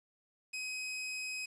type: tone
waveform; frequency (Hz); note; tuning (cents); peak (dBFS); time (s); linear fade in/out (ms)
sawtooth; 2528; D#7; +27; -34; 0.53-1.46; 10
effects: resampled to 22050 Hz + 10-bit